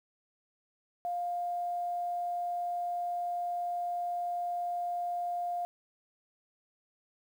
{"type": "tone with quantisation", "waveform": "sine", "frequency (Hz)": 703, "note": "F5", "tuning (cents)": 11, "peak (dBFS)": -31, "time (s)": [1.05, 5.65], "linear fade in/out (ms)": 0, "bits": 10, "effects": []}